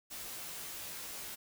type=noise with comb filter; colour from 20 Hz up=white; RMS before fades=-44 dBFS; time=0.1-1.36 s; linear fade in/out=20 ms; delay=16 ms; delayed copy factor=-0.95; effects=none